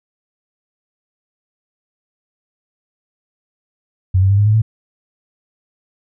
sine tone with pitch steps, 93 / 96.28 / 99.67 / 103.19 / 106.83 / 110.6 Hz, F#2 / G2 / G2 / G#2 / G#2 / A2, +9 / -31 / +29 / -11 / +49 / +9 cents, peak -9 dBFS, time 4.14-4.62 s, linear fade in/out 10 ms, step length 80 ms, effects none

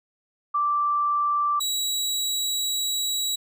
sine / 25% pulse tone pair in turn, 1172 / 3891 Hz, D6 / B7, -4 / -27 cents, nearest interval octave + major sixth, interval 2077 cents, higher second, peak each -20 dBFS, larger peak neither, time 0.54-1.6 / 1.6-3.36 s, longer second, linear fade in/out 10 ms, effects none

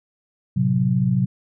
sine chord, F# diminished, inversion first, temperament equal with one note detuned, 111.47 / 130.81 / 185 Hz, A2 / C3 / F#3, +23 / 0 / 0 cents, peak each -25 / -19 / -20 dBFS, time 0.56-1.26 s, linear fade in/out 10 ms, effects none

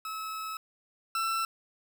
40% pulse tone pair in turn, 1295 / 1337.6 Hz, E6 / E6, -31 / +25 cents, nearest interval minor second, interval 56 cents, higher second, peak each -34 / -27 dBFS, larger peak second, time 0.05-0.57 / 1.15-1.45 s, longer first, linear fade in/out 2 ms, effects 9-bit

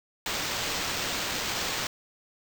white noise with sample-and-hold, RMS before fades -31 dBFS, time 0.26-1.87 s, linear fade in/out 2 ms, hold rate 11025 Hz, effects none

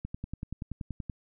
click train, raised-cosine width 5 ms, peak -23 dBFS, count 12, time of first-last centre 0.05-1.098 s, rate 10.5 Hz, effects none

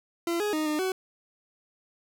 40% pulse tone with pitch steps, 339.7 / 417.1 / 309.6 / 303.6 / 375.5 Hz, F4 / G#4 / D#4 / D#4 / F#4, -48 / +7 / -9 / -42 / +26 cents, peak -25 dBFS, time 0.27-0.92 s, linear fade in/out 2 ms, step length 130 ms, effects none

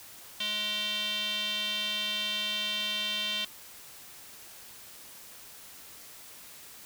square tone with band-pass filter, 210 Hz, G#3, 19 cents sharp, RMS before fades -32 dBFS, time 0.4-3.45 s, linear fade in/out 5 ms, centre 3300 Hz, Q 6.3, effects white hiss -49 dBFS RMS until 6.85 s

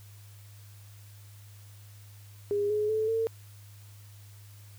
sine tone with pitch steps, 408.7 / 422.1 / 436 / 450.3 Hz, G#4 / G#4 / A4 / A4, -28 / +28 / -16 / +40 cents, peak -25 dBFS, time 2.51-3.27 s, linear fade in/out 0 ms, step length 190 ms, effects added 102 Hz sine -48 dBFS peak until 4.78 s + white hiss -58 dBFS RMS until 4.78 s

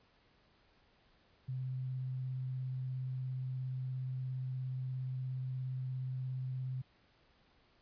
sine tone with vibrato, 129.2 Hz, C3, 21 cents flat, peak -36 dBFS, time 1.48-6.82 s, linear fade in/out 10 ms, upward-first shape square, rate 17 Hz, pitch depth 9 cents each way, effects pink hiss -69 dBFS RMS until 7.81 s + resampled to 11025 Hz

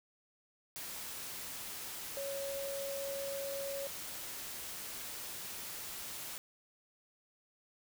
sine tone in noise, 554.4 Hz, C#5, in tune, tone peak -38 dBFS, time 2.17-3.87 s, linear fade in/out 0 ms, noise white, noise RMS -44 dBFS, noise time 0.76-6.38 s, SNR +3 dB, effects none

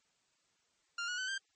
sawtooth tone with pitch steps, 1396.9 / 1455.4 / 1516.3 / 1579.8 Hz, F6 / F#6 / F#6 / G6, 0 / -29 / +42 / +13 cents, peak -32 dBFS, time 0.98-1.38 s, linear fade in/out 5 ms, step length 100 ms, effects white hiss -75 dBFS RMS until 1.55 s + MP3 32 kbps

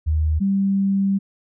sine tone pair in turn, 77.78 / 195.99 Hz, D#2 / G3, 0 / 0 cents, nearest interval octave + major third, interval 1600 cents, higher second, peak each -16 dBFS, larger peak neither, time 0.06-0.4 / 0.4-1.19 s, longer second, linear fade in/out 20 ms, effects none

